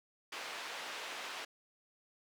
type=band-pass noise; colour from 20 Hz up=white; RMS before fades=-44 dBFS; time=0.32-1.45 s; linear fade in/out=5 ms; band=450 to 3100 Hz; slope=12 dB/octave; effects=none